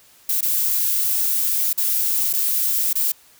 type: noise with dropouts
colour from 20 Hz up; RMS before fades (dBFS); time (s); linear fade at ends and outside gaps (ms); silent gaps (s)
violet; -20; 0.29-3.12; 5; 0.409-0.426 / 1.731-1.776 / 2.33-2.335 / 2.931-2.954
effects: white hiss -52 dBFS RMS until 3.39 s